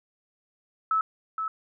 sine tone with echo, 1303 Hz, E6, 20 cents flat, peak -21 dBFS, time 0.91-1.01 s, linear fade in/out 2 ms, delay 470 ms, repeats 1, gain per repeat -6 dB, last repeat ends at 1.48 s, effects none

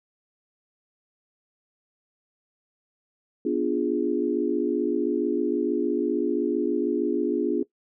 sine chord, B diminished seventh, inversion none, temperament equal, 246.9 / 293.7 / 349.2 / 415.3 Hz, B3 / D4 / F4 / Ab4, 0 / 0 / 0 / 0 cents, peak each -29 / -26 / -26 / -28 dBFS, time 3.45-7.63 s, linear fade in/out 5 ms, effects noise-tail reverb RT60 0.1 s tail -18 dB re dry

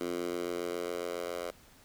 10% pulse tone with high-pass filter sweep, 87.31 Hz, F2, in tune, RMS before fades -36 dBFS, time 0.01-1.51 s, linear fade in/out 0 ms, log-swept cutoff 310 to 560 Hz, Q 2.2, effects pink hiss -59 dBFS RMS until 1.84 s

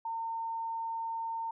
sine tone, 910 Hz, A#5, 42 cents flat, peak -33 dBFS, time 0.05-1.51 s, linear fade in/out 5 ms, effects none

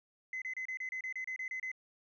sine tone bursts, 2041 Hz, C7, 44 cents flat, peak -35 dBFS, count 12, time 0.33-1.716 s, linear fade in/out 2 ms, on 88 ms, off 30 ms, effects tanh soft clip ceiling -33 dBFS

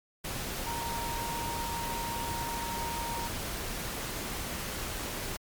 sine tone in noise, 932.3 Hz, A#5, in tune, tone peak -35 dBFS, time 0.66-3.28 s, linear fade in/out 10 ms, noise pink, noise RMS -36 dBFS, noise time 0.24-5.37 s, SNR -2 dB, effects MP3 96 kbps

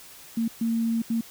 sine tone bursts at uneven times, 228.6 Hz, A#3, 34 cents flat, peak -22 dBFS, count 3, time 0.37-0.48 / 0.61-1.02 / 1.1-1.21 s, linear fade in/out 5 ms, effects white hiss -47 dBFS RMS until 1.3 s

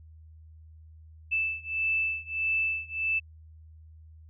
sine beating tone pair, 2637 / 2638.6 Hz, E7 / E7, 0 / +1 cents, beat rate 1.6 Hz, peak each -29 / -30 dBFS, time 1.31-3.2 s, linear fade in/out 20 ms, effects added 79 Hz sine -48 dBFS peak until 4.29 s

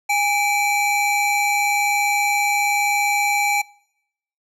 square tone pair together, 820 / 2319 Hz, G#5 / D7, -22 / -22 cents, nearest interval octave + tritone, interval 1800 cents, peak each -20 dBFS, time 0.09-3.62 s, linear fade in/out 10 ms, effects noise-tail reverb RT60 0.8 s tail -26 dB re dry + low-pass 12000 Hz 12 dB/octave

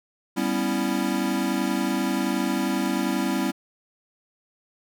square chord, C# half-diminished seventh, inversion second, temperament equal, 196 / 246.9 / 277.2 / 329.6 Hz, G3 / B3 / C#4 / E4, 0 / 0 / 0 / 0 cents, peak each -29 dBFS, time 0.36-3.52 s, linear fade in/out 20 ms, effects none

